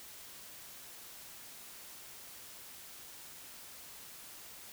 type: silence
effects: white hiss -51 dBFS RMS until 4.72 s